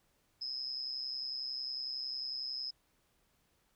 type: tone with amplitude modulation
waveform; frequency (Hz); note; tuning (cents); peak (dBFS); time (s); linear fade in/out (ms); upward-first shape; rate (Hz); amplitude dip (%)
sine; 5110; D#8; +45; -33; 0.41-2.71; 10; sine; 131; 85
effects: pink hiss -74 dBFS RMS until 3.75 s